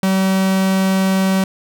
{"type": "tone", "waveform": "45% pulse", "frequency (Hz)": 190.8, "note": "G3", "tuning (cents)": -47, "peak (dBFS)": -13, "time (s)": [0.03, 1.44], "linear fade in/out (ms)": 2, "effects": []}